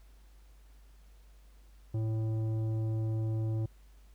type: tone with tanh clipping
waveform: sine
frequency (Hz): 110.6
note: A2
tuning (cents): +9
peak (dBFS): -31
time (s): 1.94-3.66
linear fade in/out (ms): 5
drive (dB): 11
effects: added 50 Hz sine -54 dBFS peak until 4.14 s + pink hiss -68 dBFS RMS until 4.14 s